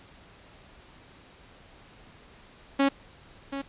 sawtooth tone with echo, 275.8 Hz, C#4, 9 cents flat, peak -16 dBFS, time 2.79-2.89 s, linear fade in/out 10 ms, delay 730 ms, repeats 1, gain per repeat -11 dB, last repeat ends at 3.62 s, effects pink hiss -53 dBFS RMS until 3.68 s + resampled to 8000 Hz

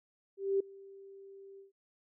sine tone with ADSR envelope, 392 Hz, G4, in tune, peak -25 dBFS, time 0.37-1.72 s, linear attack 230 ms, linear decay 6 ms, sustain -24 dB, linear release 130 ms, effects none

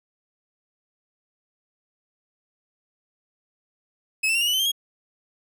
40% pulse tone with pitch steps, 2577 / 2668 / 2762 / 2859 / 2960 / 3065 / 3173 / 3285 Hz, E7 / E7 / F7 / F7 / F#7 / G7 / G7 / G#7, -40 / +20 / -20 / +40 / 0 / -40 / +20 / -20 cents, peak -19 dBFS, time 4.23-4.718 s, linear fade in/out 10 ms, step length 61 ms, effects none

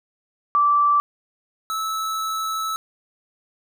sine / square tone pair in turn, 1165 / 1306.2 Hz, D6 / E6, -14 / -16 cents, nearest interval major second, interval 198 cents, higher second, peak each -14 / -24 dBFS, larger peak first, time 0.55-1 / 1.7-2.76 s, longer second, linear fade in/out 0 ms, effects none

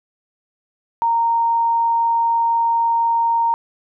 sine tone, 926 Hz, A#5, 12 cents flat, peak -14 dBFS, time 1.02-3.54 s, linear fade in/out 0 ms, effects none

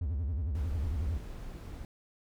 triangle tone with vibrato, 76 Hz, D#2, 40 cents flat, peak -28 dBFS, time 0.01-1.18 s, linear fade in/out 5 ms, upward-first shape sine, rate 11 Hz, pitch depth 290 cents each way
brown noise, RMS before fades -42 dBFS, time 0.55-1.85 s, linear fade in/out 0 ms
effects none

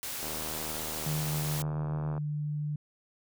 white noise, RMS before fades -37 dBFS, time 0.03-1.62 s, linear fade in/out 0 ms
click train, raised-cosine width 1 ms, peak -26 dBFS, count 153, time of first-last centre 0.23-2.179 s, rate 78 Hz
sine tone with pitch glide, 152.3 to 148.91 Hz, D#3 to D3, -37 to +24 cents, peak -30 dBFS, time 1.06-2.76 s, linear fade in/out 5 ms, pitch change -39 cents, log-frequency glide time 1.21-1.49 s
effects none

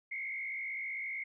sine tone with frequency modulation, 2154 Hz, C7, 50 cents sharp, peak -36 dBFS, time 0.11-1.24 s, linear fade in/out 10 ms, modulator 55.7 Hz, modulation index 1.6, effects none

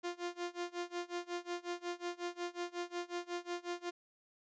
sawtooth tone with tremolo, 350 Hz, F4, 4 cents sharp, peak -32 dBFS, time 0.03-3.91 s, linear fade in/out 20 ms, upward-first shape sine, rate 5.5 Hz, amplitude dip 95%, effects resampled to 16000 Hz

